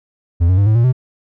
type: tone with pitch steps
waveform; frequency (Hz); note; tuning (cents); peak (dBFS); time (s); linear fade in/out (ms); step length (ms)
triangle; 85.1 / 92.27 / 100.04 / 108.47 / 117.6 / 127.51; F2 / F#2 / G2 / A2 / A#2 / C3; -44 / -4 / +36 / -24 / +16 / -44; -7; 0.4-0.928; 20; 88
effects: none